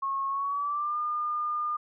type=tone with pitch glide; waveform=sine; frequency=1091 to 1210.5 Hz; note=C#6 to D#6; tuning=-28 to -48 cents; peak=-27 dBFS; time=0.02-1.77 s; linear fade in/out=10 ms; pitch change=+180 cents; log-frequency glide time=0.28-0.98 s; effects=none